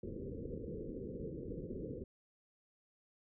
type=low-pass noise; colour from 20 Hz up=white; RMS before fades=-44 dBFS; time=0.03-2.04 s; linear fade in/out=5 ms; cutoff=510 Hz; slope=96 dB/octave; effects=none